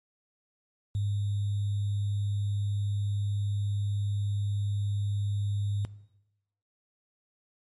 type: tone with sample-and-hold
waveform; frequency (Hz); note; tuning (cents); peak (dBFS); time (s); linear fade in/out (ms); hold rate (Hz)
sine; 101.7; G#2; -36; -26; 0.95-5.85; 0; 3675
effects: noise-tail reverb RT60 0.9 s tail -18 dB re dry + MP3 48 kbps